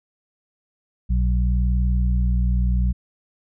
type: harmonic tone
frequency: 60.6 Hz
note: B1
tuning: 32 cents flat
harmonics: 1 / 2 / 3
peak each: -17 / -27 / -27 dBFS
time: 1.09-2.93 s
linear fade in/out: 20 ms
effects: none